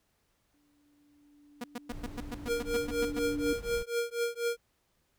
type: tone with exponential growth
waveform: sine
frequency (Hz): 291.8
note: D4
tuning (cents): -11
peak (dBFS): -29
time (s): 0.54-3.53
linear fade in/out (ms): 2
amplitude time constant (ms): 650
type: tone bursts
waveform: sawtooth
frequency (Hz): 241.5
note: B3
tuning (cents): -39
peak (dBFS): -31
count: 12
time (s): 1.61-3.192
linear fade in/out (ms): 5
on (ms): 31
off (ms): 110
type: noise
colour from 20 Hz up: brown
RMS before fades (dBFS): -43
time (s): 1.9-3.83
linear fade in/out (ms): 5
type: tone with tremolo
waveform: square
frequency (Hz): 470.7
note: A#4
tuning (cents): +17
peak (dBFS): -27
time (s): 2.46-4.57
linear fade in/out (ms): 50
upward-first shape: triangle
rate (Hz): 4.1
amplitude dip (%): 100
effects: pink hiss -74 dBFS RMS until 5.18 s